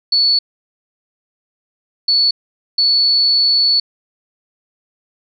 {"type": "tone bursts at uneven times", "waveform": "sine", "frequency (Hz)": 4435, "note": "C#8", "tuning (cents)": 0, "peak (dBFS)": -10, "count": 3, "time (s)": [[0.12, 0.39], [2.08, 2.31], [2.78, 3.8]], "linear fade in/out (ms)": 5, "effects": []}